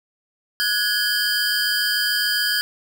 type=tone cluster; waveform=square; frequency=1455 / 1664 / 3128 / 4666 / 4905 Hz; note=F#6 / G#6 / G7 / D8 / D#8; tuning=-29 / +3 / -4 / -12 / -26 cents; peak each=-28 / -24 / -28 / -29 / -24 dBFS; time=0.6-2.61 s; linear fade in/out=0 ms; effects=none